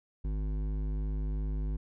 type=tone with hard clipping; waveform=sine; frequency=51.4 Hz; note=G#1; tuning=17 cents flat; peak=-32 dBFS; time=0.24-1.77 s; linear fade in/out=10 ms; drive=12 dB; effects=none